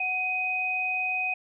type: tone pair together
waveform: sine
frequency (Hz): 740 / 2506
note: F#5 / D#7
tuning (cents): 0 / +12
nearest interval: octave + major sixth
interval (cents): 2112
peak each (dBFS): -33 / -26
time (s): 0-1.34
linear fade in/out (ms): 5
effects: none